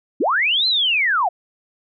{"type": "linear two-way sweep", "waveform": "sine", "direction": "up then down", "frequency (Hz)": [202.9, 4160, 644], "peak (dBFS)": -15, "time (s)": [0.2, 1.29], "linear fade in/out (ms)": 10, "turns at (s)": 0.67, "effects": []}